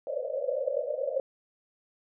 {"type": "band-pass noise", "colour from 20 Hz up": "white", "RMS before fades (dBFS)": -31, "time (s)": [0.07, 1.2], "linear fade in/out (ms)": 2, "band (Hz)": [510, 590], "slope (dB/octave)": 96, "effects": []}